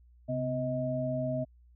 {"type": "tone cluster", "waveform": "sine", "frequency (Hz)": [133.3, 253.9, 631], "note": ["C3", "B3", "D#5"], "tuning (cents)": [33, 48, 24], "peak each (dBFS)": [-34, -35, -32], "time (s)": [0.28, 1.45], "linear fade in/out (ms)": 20, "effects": ["added 60 Hz sine -56 dBFS peak until 1.75 s"]}